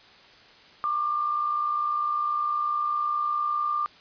sine tone pair together, 1136 / 1195.9 Hz, C#6 / D6, +42 / +31 cents, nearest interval minor second, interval 89 cents, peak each -33 / -24 dBFS, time 0.84-3.86 s, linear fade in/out 0 ms, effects white hiss -52 dBFS RMS until 4 s + resampled to 11025 Hz

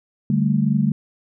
sine chord, D suspended fourth, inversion none, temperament equal, 146.83 / 196 / 220 Hz, D3 / G3 / A3, 0 / 0 / 0 cents, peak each -20 dBFS, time 0.3-0.92 s, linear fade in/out 2 ms, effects none

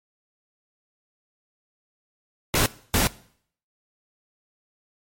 pink noise bursts at uneven times, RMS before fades -20 dBFS, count 2, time 2.54-2.66 / 2.94-3.07 s, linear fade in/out 0 ms, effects noise-tail reverb RT60 0.6 s tail -20 dB re dry + MP3 64 kbps

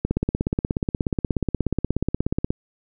click train, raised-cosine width 3 ms, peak -8 dBFS, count 42, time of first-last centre 0.05-2.505 s, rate 16.7 Hz, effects none

